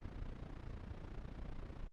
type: noise with amplitude modulation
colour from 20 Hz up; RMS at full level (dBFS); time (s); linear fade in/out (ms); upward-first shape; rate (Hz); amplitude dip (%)
brown; -43; 0.01-1.88; 20; sine; 29.2; 70
effects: low-pass 4000 Hz 12 dB/octave + Opus 24 kbps